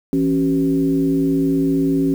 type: tone with frequency modulation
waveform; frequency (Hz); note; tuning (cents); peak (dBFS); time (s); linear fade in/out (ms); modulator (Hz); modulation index
sine; 275.1; C#4; -13; -14; 0.13-2.14; 0; 108; 0.79
effects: 7-bit